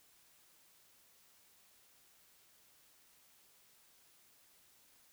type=silence; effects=white hiss -67 dBFS RMS until 5.12 s